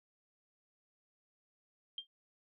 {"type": "tone with exponential decay", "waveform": "sine", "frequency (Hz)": 3185, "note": "G7", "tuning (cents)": 27, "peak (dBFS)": -35, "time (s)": [1.98, 2.07], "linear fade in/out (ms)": 2, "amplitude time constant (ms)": 18, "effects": []}